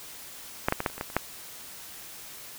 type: clicks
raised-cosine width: 0.5 ms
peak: -7 / -8 / -13 / -9 / -29 / -23 / -15 / -27 / -7 dBFS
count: 9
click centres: 0.685 / 0.724 / 0.804 / 0.862 / 0.9 / 0.98 / 1.011 / 1.101 / 1.166 s
effects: white hiss -44 dBFS RMS until 2.58 s